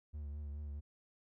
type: tone with vibrato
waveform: triangle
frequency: 73.42 Hz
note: D2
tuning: in tune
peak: -39 dBFS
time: 0.13-0.81 s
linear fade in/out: 20 ms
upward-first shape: triangle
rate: 4.7 Hz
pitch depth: 59 cents each way
effects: none